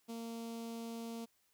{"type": "tone with notch filter", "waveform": "sawtooth", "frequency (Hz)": 230, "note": "A#3", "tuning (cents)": -23, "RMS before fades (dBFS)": -44, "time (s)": [0.08, 1.26], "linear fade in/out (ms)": 20, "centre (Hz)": 1700, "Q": 0.84, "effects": ["white hiss -75 dBFS RMS until 1.53 s"]}